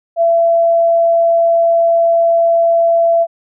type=tone; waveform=sine; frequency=672 Hz; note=E5; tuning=33 cents sharp; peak=-8 dBFS; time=0.16-3.27 s; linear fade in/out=50 ms; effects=none